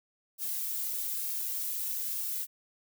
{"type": "noise with flanger", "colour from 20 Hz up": "violet", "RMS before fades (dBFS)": -34, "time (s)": [0.38, 2.47], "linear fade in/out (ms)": 50, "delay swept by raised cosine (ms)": [2, 2.61], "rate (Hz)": 1.1, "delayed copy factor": -0.9, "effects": []}